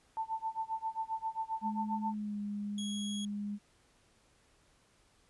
sine tone with tremolo, 890 Hz, A5, 20 cents sharp, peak -31 dBFS, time 0.17-2.14 s, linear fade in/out 0 ms, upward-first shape sine, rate 7.5 Hz, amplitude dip 95%
sine tone with pitch glide, 211.8 to 205.3 Hz, G#3 to G#3, +34 to -20 cents, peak -35 dBFS, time 1.61-3.59 s, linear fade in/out 50 ms, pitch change -54 cents, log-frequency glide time 2.13-2.4 s
sawtooth tone, 3322 Hz, G#7, in tune, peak -37 dBFS, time 2.78-3.25 s, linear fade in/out 2 ms
effects pink hiss -68 dBFS RMS until 5.29 s + resampled to 24000 Hz

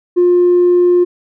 triangle tone with tanh clipping, 354.5 Hz, F4, 26 cents sharp, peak -7 dBFS, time 0.16-1.05 s, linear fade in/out 20 ms, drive 5 dB, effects none

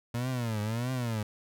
30% pulse tone with vibrato, 116.54 Hz, A#2, in tune, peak -27 dBFS, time 0.14-1.23 s, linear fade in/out 5 ms, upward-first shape triangle, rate 1.6 Hz, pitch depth 210 cents each way, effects none

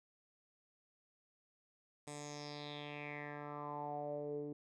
10% pulse tone with low-pass filter sweep, 146.83 Hz, D3, in tune, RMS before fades -45 dBFS, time 2.07-4.53 s, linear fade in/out 5 ms, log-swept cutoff 8600 to 350 Hz, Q 5.2, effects none

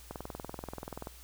click train, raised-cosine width 1 ms, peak -25 dBFS, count 21, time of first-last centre 0.11-1.072 s, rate 20.8 Hz, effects added 60 Hz sine -52 dBFS peak until 1.23 s + white hiss -55 dBFS RMS until 1.23 s

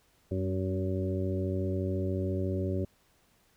harmonic tone with a mistuned harmonic, 94.1 Hz, F#2, 30 cents sharp, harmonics 1 / 2 / 3 / 4 / 5 / 6, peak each -31 / -36 / -37 / -35 / -45 / -39 dBFS, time 0.31-2.85 s, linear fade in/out 5 ms, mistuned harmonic 2, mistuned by +30 cents, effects pink hiss -67 dBFS RMS until 3.56 s

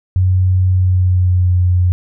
sine tone with pitch glide, 92.5 to 90.07 Hz, F#2 to F#2, 0 to -46 cents, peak -9 dBFS, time 0.16-1.92 s, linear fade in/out 0 ms, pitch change -46 cents, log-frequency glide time 0.71-1.51 s, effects none

